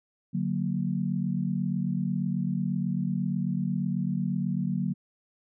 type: chord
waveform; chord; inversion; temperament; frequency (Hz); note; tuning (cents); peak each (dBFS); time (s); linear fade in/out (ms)
sine; D augmented; none; equal; 146.83 / 185 / 233.1; D3 / F#3 / A#3; 0 / 0 / 0; -31 / -28 / -32; 0.33-4.94; 20
effects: none